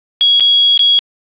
sine tone with dropouts, 3322 Hz, G#7, in tune, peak -6 dBFS, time 0.21-0.99 s, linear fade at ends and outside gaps 0 ms, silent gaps 0.398-0.406 / 0.776-0.793 s, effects resampled to 8000 Hz + 8-bit

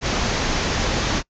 pink low-pass noise, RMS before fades -22 dBFS, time 0.01-1.23 s, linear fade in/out 50 ms, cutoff 6900 Hz, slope 96 dB/octave, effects noise-tail reverb RT60 0.1 s tail -24 dB re dry

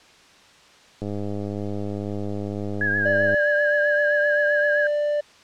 click train, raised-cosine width 2 ms, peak -17 dBFS, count 238, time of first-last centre 1.02-3.344 s, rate 102 Hz
sine tone with vibrato, 1654 Hz, G#6, 8 cents flat, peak -20 dBFS, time 2.81-4.87 s, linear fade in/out 2 ms, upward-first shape triangle, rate 7.7 Hz, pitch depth 65 cents each way
triangle tone, 590 Hz, D5, 8 cents sharp, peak -18 dBFS, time 3.05-5.21 s, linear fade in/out 10 ms
effects white hiss -51 dBFS RMS until 5.43 s + low-pass 5000 Hz 12 dB/octave

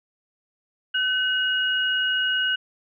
sine tone pair together, 1517 / 2885 Hz, F#6 / F#7, +43 / -44 cents, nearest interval major seventh, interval 1113 cents, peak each -23 dBFS, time 0.94-2.56 s, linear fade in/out 10 ms, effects none

